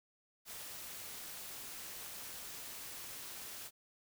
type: noise with amplitude modulation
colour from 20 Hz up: white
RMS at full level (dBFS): -45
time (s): 0.45-3.71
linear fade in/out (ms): 50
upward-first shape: sine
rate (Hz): 246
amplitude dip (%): 50
effects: none